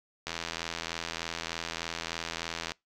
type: click train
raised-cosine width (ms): 0.2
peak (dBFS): -16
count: 205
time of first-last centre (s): 0.27-2.719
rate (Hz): 83.3
effects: noise-tail reverb RT60 0.2 s tail -25 dB re dry